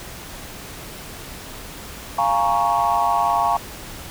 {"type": "chord", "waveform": "sine", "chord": "Bb minor seventh", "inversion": "second", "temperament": "equal", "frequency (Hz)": [698.5, 830.6, 932.3, 1108.7], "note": ["F5", "Ab5", "Bb5", "Db6"], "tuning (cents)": [0, 0, 0, 0], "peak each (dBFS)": -21, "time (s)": [2.18, 3.57], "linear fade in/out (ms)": 5, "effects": ["tanh soft clip ceiling -8 dBFS", "pink hiss -36 dBFS RMS until 4.1 s"]}